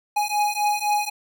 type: beating tone pair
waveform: square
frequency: 830.6 / 834.5 Hz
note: G#5 / G#5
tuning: 0 / +8 cents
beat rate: 3.9 Hz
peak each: -24 dBFS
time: 0.16-1.1 s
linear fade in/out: 10 ms
effects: none